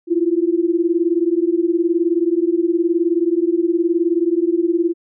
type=beating tone pair; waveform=sine; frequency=331.1 / 350.1 Hz; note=E4 / F4; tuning=+8 / +4 cents; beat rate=19 Hz; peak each=-17 dBFS; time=0.07-4.94 s; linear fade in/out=50 ms; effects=none